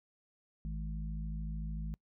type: harmonic tone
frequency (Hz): 53.6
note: A1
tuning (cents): -45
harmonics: 1 / 3 / 4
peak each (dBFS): -37 / -42 / -48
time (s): 0.65-1.94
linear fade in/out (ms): 0
effects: noise-tail reverb RT60 0.1 s tail -26 dB re dry